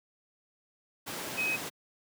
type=tone in noise; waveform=sine; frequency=2534 Hz; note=D#7; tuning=31 cents sharp; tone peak=-28 dBFS; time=1.37-1.57 s; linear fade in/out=20 ms; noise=pink; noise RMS=-37 dBFS; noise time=1.06-1.7 s; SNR=+6 dB; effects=high-pass 200 Hz 12 dB/octave